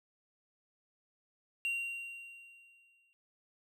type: tone with exponential decay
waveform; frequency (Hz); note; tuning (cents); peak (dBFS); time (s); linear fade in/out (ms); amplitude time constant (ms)
triangle; 2760; F7; -21; -29; 1.65-3.13; 0; 320
effects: none